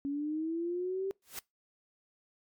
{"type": "linear sweep", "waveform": "sine", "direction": "up", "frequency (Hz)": [277.2, 392], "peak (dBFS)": -31, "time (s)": [0.05, 1.11], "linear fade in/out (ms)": 0}
{"type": "noise with exponential growth", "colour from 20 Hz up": "white", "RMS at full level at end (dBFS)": -36, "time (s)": [1.22, 1.39], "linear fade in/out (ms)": 2, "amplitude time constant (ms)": 36}
{"effects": ["noise-tail reverb RT60 0.2 s tail -25 dB re dry", "MP3 96 kbps"]}